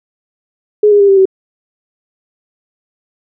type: tone with pitch steps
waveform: sine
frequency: 419.6 / 409.8 / 400.2 / 390.8 / 381.7 Hz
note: G#4 / G#4 / G4 / G4 / G4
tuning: +18 / -23 / +36 / -5 / -46 cents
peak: -4 dBFS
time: 0.83-1.255 s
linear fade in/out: 5 ms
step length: 85 ms
effects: none